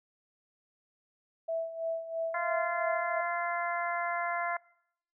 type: tone with tremolo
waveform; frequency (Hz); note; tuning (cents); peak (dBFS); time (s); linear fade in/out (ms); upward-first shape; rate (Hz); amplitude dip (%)
sine; 657; E5; -6; -28; 1.48-3.21; 10; sine; 3; 70
type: harmonic tone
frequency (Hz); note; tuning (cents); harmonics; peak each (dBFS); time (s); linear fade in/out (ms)
345.3; F4; -20; 2 / 3 / 4 / 5 / 6; -34 / -36 / -37 / -38 / -39; 2.34-4.57; 5
effects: noise-tail reverb RT60 0.7 s tail -23 dB re dry